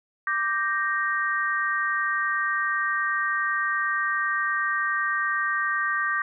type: chord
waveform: sine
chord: G minor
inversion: second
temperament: equal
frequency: 1174.7 / 1568 / 1864.7 Hz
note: D6 / G6 / Bb6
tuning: 0 / 0 / 0 cents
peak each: -27 dBFS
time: 0.27-6.22 s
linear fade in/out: 2 ms
effects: none